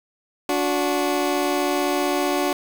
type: tone pair together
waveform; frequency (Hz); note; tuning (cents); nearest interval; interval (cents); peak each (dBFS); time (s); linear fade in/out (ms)
20% pulse; 290.1 / 365.5; D4 / F#4; -21 / -21; major third; 400; -18; 0.49-2.53; 2
effects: 7-bit